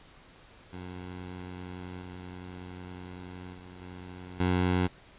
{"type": "tone with level steps", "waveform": "15% pulse", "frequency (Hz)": 90.7, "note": "F#2", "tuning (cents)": -34, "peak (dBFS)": [-33, -35, -40, -36, -18], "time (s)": [0.72, 4.88], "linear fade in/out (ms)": 20, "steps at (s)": [2.01, 3.53, 3.81, 4.4], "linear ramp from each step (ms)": 5, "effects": ["pink hiss -55 dBFS RMS until 5.18 s", "resampled to 8000 Hz"]}